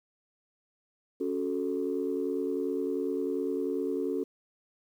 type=chord; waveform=sine; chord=F# minor; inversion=second; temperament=equal; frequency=277.2 / 370 / 440 Hz; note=C#4 / F#4 / A4; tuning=0 / 0 / 0 cents; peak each=-32 dBFS; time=1.2-4.24 s; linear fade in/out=10 ms; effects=tanh soft clip ceiling -20 dBFS + 10-bit